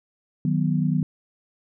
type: chord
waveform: sine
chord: B major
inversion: first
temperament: equal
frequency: 155.56 / 185 / 246.9 Hz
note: D#3 / F#3 / B3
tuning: 0 / 0 / 0 cents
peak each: -22 / -24 / -26 dBFS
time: 0.45-1.03 s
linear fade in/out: 2 ms
effects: none